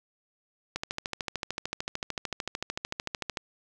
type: click train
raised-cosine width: 0.2 ms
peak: -14 dBFS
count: 36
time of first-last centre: 0.76-3.372 s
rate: 13.4 Hz
effects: none